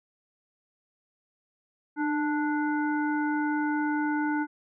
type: harmonic tone with a mistuned harmonic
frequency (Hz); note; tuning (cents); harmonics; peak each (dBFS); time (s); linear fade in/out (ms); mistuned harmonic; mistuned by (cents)
293.7; D4; 0; 1 / 3 / 5 / 7; -26 / -32 / -33 / -45; 1.96-4.47; 50; 1; +41
effects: none